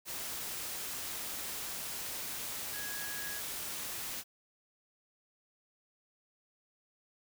sine tone in noise, 1661.2 Hz, G#6, in tune, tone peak -43 dBFS, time 2.72-3.42 s, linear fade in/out 50 ms, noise white, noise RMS -40 dBFS, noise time 0.05-4.24 s, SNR -6 dB, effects none

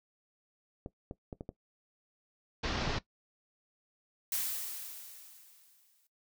clicks, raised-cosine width 2 ms, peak -27 dBFS, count 5, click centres 0.861 / 1.111 / 1.328 / 1.409 / 1.491 s
pink low-pass noise, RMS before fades -34 dBFS, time 2.63-2.99 s, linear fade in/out 10 ms, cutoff 5700 Hz, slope 48 dB/octave
blue noise with exponential decay, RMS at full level -32 dBFS, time 4.32-6.07 s, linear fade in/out 2 ms, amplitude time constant 380 ms
effects noise-tail reverb RT60 0.1 s tail -17 dB re dry

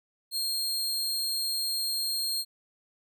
sawtooth tone, 4223 Hz, C8, 15 cents sharp, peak -25 dBFS, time 0.31-2.45 s, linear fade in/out 50 ms, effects none

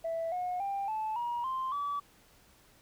sine tone with pitch steps, 659.3 / 723.1 / 793.2 / 870 / 954.2 / 1046.6 / 1147.9 Hz, E5 / F#5 / G5 / A5 / A#5 / C6 / D6, 0 / -40 / +20 / -20 / +40 / 0 / -40 cents, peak -30 dBFS, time 0.04-2 s, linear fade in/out 10 ms, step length 280 ms, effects tanh soft clip ceiling -28 dBFS + pink hiss -62 dBFS RMS until 2.81 s

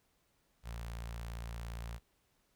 sawtooth tone with notch filter, 57.4 Hz, A#1, 26 cents flat, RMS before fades -43 dBFS, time 0.63-2 s, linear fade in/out 50 ms, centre 310 Hz, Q 0.6, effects pink hiss -75 dBFS RMS until 2.55 s

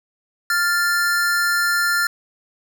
square tone pair together, 1397.7 / 1760 Hz, F6 / A6, +1 / 0 cents, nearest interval major third, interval 399 cents, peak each -19 / -22 dBFS, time 0.5-2.07 s, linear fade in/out 2 ms, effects none

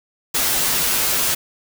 white noise with comb filter, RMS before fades -19 dBFS, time 0.34-1.35 s, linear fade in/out 10 ms, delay 9.6 ms, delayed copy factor -0.8, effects none

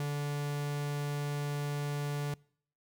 45% pulse tone, 145.1 Hz, D3, 21 cents flat, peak -32 dBFS, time 0-2.34 s, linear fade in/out 2 ms, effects noise-tail reverb RT60 0.6 s tail -25 dB re dry

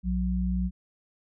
sine tone pair together, 61.1 / 183.09 Hz, B1 / F#3, -18 / -18 cents, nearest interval octave + perfect fifth, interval 1900 cents, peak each -27 dBFS, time 0.03-0.71 s, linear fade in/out 50 ms, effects none

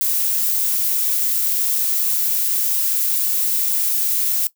violet noise, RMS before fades -19 dBFS, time 0.01-4.47 s, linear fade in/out 0 ms, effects noise-tail reverb RT60 0.1 s tail -17 dB re dry

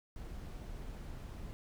brown noise, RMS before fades -45 dBFS, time 0.16-1.53 s, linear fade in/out 0 ms, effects none

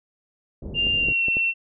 pink low-pass noise, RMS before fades -34 dBFS, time 0.62-1.13 s, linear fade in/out 5 ms, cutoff 510 Hz, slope 24 dB/octave
sine tone with pitch glide, 2794 to 2708 Hz, F7 to E7, 0 to +46 cents, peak -19 dBFS, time 0.74-1.54 s, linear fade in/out 50 ms, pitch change -54 cents, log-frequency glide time 0.96-1.25 s
clicks, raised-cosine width 2 ms, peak -19 dBFS, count 4, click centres 0.868 / 1.086 / 1.284 / 1.369 s
effects none

